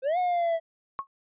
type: linear two-way sweep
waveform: triangle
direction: up then down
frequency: 503 to 731 to 652 Hz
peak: -21 dBFS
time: 0.02-0.6 s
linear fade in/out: 50 ms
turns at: 0.18 s
type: tone with exponential decay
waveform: sine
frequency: 1095 Hz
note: C#6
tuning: 22 cents flat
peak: -24 dBFS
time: 0.99-1.07 s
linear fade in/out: 0 ms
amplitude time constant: 16 ms
effects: resampled to 8000 Hz